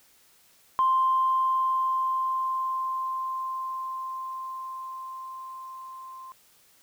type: tone with level ramp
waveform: sine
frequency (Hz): 1046.5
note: C6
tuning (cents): 0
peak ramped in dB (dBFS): -18 to -40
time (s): 0.79-6.32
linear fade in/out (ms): 0
effects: tanh soft clip ceiling -14 dBFS + white hiss -60 dBFS RMS until 6.82 s